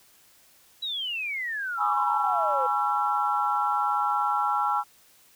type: exponential sweep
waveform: sine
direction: down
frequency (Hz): 3951 to 493.9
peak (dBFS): -28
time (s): 0.82-2.67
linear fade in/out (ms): 10
type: chord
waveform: sine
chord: C# minor seventh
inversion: second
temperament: equal with one note detuned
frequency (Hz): 830.6 / 987.8 / 1108.7 / 1344.7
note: G#5 / B5 / C#6 / E6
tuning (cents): 0 / 0 / 0 / +34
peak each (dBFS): -26 / -30 / -32 / -26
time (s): 1.77-4.84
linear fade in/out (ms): 50
effects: tanh soft clip ceiling -10 dBFS + white hiss -58 dBFS RMS until 5.35 s